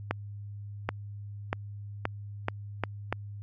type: accelerating click train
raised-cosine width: 0.5 ms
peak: -12 dBFS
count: 7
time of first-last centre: 0.11-3.126 s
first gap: 780 ms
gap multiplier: 0.82
effects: added 102 Hz sine -38 dBFS peak until 3.42 s + MP3 64 kbps